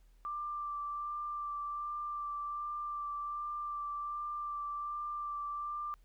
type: tone with vibrato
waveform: sine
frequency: 1179 Hz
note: D6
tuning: 6 cents sharp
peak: -36 dBFS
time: 0.25-5.94 s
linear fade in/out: 0 ms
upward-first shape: sine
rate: 1.3 Hz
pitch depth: 14 cents each way
effects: added 40 Hz sine -59 dBFS peak until 6.04 s + pink hiss -75 dBFS RMS until 6.04 s